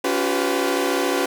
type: tone cluster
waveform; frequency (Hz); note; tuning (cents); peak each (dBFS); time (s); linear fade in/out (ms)
sawtooth; 280.9 / 352.1 / 386.3 / 499.8; C#4 / F4 / G4 / B4; +23 / +14 / -25 / +21; -21; 0.04-1.26; 5
effects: none